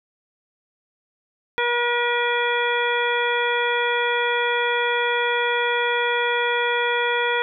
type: harmonic tone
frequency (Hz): 480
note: B4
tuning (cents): -49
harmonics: 1 / 2 / 3 / 4 / 5 / 7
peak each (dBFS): -24 / -25 / -26 / -26 / -28 / -30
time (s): 1.58-7.42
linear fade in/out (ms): 0
effects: none